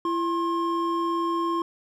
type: tone pair together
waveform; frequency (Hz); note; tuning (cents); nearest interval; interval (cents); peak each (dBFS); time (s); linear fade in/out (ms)
triangle; 336.7 / 1067.7; E4 / C6; +37 / +35; octave + minor sixth; 1998; -24 / -24; 0.05-1.62; 2
effects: none